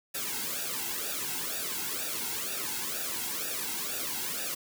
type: noise with flanger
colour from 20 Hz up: white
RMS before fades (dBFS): -34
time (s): 0.14-4.55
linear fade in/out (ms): 10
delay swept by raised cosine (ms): 0.94 to 1.71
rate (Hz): 2.1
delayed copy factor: -0.8
effects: none